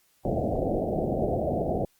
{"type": "low-pass noise", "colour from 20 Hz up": "white", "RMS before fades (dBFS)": -27, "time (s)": [0.25, 1.85], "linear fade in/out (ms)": 2, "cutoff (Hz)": 740, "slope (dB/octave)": 96, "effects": ["white hiss -66 dBFS RMS until 1.99 s", "Opus 48 kbps"]}